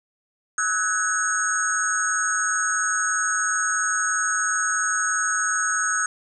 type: tone cluster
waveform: sine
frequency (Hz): 1285 / 1487 / 1658 / 6570 / 8390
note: E6 / F#6 / G#6 / G#8 / C9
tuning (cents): -45 / +8 / -3 / -20 / +4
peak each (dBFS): -27 / -25 / -30 / -25 / -31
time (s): 0.58-6.06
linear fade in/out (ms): 2
effects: none